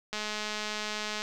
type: click train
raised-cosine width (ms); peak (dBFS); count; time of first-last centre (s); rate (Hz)
0.2; -17; 232; 0.13-1.22; 212
effects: none